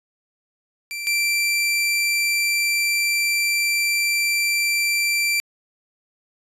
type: tone pair in turn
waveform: sawtooth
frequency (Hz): 2349 / 2349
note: D7 / D7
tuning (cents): 0 / 0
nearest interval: unison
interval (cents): 0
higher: neither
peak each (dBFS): -24 / -15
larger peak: second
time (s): 0.91-1.07 / 1.07-5.4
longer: second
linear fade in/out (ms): 0
effects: resampled to 32000 Hz